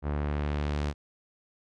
sawtooth tone with low-pass filter sweep, 73.42 Hz, D2, in tune, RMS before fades -30 dBFS, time 0.02-0.94 s, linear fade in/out 50 ms, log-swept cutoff 1300 to 6300 Hz, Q 0.83, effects none

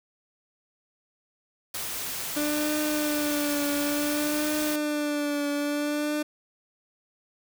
white noise, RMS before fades -33 dBFS, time 1.74-4.76 s, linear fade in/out 5 ms
30% pulse tone with vibrato, 295.4 Hz, D4, 10 cents sharp, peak -23 dBFS, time 2.36-6.23 s, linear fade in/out 10 ms, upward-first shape triangle, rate 0.56 Hz, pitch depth 45 cents each way
effects none

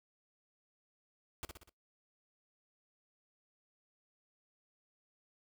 pink noise with echo, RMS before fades -42 dBFS, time 1.43-1.45 s, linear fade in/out 0 ms, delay 61 ms, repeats 4, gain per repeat -5 dB, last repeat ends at 1.694 s, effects noise-tail reverb RT60 0.2 s tail -24 dB re dry

